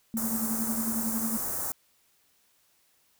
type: tone with tremolo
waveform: sine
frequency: 224.8 Hz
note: A3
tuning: 37 cents sharp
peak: -27 dBFS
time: 0.14-1.37 s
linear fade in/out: 0 ms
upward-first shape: sine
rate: 11 Hz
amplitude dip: 65%
type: band-stop noise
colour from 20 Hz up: white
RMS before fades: -32 dBFS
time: 0.17-1.72 s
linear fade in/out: 0 ms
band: 1400 to 6900 Hz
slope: 24 dB/octave
effects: white hiss -67 dBFS RMS until 3.19 s

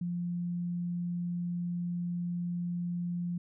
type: tone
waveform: sine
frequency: 174.61 Hz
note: F3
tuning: in tune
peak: -31 dBFS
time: 0.01-3.38 s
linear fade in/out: 5 ms
effects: none

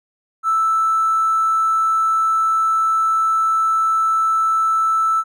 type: tone with hard clipping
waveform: triangle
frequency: 1318.5 Hz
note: E6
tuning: in tune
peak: -14 dBFS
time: 0.43-5.24 s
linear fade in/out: 50 ms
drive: 3 dB
effects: none

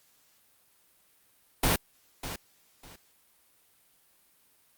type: noise with echo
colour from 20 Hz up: pink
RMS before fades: -24 dBFS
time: 1.63-1.76 s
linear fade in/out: 5 ms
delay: 600 ms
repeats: 2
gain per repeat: -13 dB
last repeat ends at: 2.96 s
effects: white hiss -65 dBFS RMS until 4.77 s + Opus 48 kbps

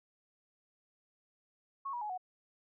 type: tone with pitch steps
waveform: sine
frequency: 1099 / 962.3 / 842.6 / 737.7 Hz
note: C#6 / B5 / G#5 / F#5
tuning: -15 / -45 / +25 / -5 cents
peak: -36 dBFS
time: 1.85-2.178 s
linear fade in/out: 10 ms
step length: 82 ms
effects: none

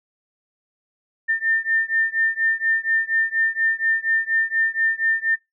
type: beating tone pair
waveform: sine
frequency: 1800 / 1804.2 Hz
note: A6 / A6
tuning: +39 / +43 cents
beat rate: 4.2 Hz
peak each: -21 / -22 dBFS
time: 1.28-5.36 s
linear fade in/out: 20 ms
effects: noise-tail reverb RT60 0.2 s tail -26 dB re dry

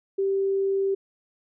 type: tone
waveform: sine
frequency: 390.4 Hz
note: G4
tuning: 7 cents flat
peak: -21 dBFS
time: 0.18-0.95 s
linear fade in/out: 10 ms
effects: none

